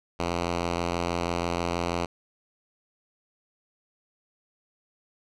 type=tone; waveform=5% pulse; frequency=86.2 Hz; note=F2; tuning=22 cents flat; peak=-15 dBFS; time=0.19-2.06 s; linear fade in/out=10 ms; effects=low-pass 6000 Hz 12 dB/octave